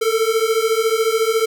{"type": "beating tone pair", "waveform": "square", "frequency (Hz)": [440, 454], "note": ["A4", "A#4"], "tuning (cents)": [0, -46], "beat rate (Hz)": 14, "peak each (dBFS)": -19, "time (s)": [0.01, 1.46], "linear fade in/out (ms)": 10, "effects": []}